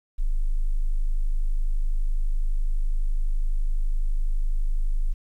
sine tone, 25.96 Hz, G#0, in tune, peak -19 dBFS, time 0.18-5.14 s, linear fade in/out 20 ms, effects 10-bit

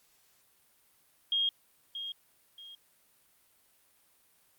sine tone with echo, 3247 Hz, G#7, 40 cents flat, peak -26 dBFS, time 1.32-1.49 s, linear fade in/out 2 ms, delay 630 ms, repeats 2, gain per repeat -10 dB, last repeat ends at 2.75 s, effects white hiss -67 dBFS RMS until 4.58 s + Opus 48 kbps

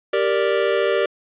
square chord, G minor, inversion none, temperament equal, 392 / 466.2 / 587.3 Hz, G4 / Bb4 / D5, 0 / 0 / 0 cents, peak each -22 dBFS, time 0.13-1.06 s, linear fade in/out 5 ms, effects resampled to 8000 Hz + 8-bit

